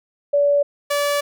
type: tone pair in turn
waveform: sine / sawtooth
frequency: 574 / 576.8 Hz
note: D5 / D5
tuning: -40 / -31 cents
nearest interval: unison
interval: 9 cents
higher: second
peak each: -13 / -14 dBFS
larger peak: first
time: 0.33-0.63 / 0.9-1.21 s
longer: second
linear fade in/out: 10 ms
effects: none